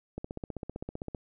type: click train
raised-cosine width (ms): 2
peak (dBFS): -23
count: 16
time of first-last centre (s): 0.18-1.148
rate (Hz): 15.5
effects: none